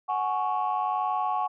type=chord; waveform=sine; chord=F# suspended second; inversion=none; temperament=equal with one note detuned; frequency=740 / 841.2 / 1108.7 Hz; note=F#5 / G#5 / C#6; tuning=0 / +22 / 0 cents; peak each=-28 dBFS; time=0.08-1.48 s; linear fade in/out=20 ms; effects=tanh soft clip ceiling -18 dBFS